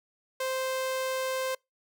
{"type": "tone", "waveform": "sawtooth", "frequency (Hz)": 522, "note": "C5", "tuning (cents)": -4, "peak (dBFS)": -25, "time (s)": [0.4, 1.55], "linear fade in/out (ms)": 5, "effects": ["noise-tail reverb RT60 0.2 s tail -26 dB re dry"]}